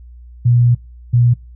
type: tone bursts at uneven times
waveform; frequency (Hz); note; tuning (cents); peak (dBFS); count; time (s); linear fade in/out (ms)
sine; 120.8; B2; -38; -8; 2; 0.45-0.75 / 1.13-1.34; 10
effects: noise-tail reverb RT60 0.3 s tail -23 dB re dry + added 60 Hz sine -35 dBFS peak until 1.55 s